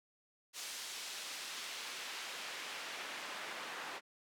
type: noise with band-pass filter sweep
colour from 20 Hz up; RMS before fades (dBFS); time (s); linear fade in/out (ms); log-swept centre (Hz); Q
pink; -45; 0.53-4.01; 50; 5400 to 1500; 0.72
effects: high-pass 200 Hz 12 dB/octave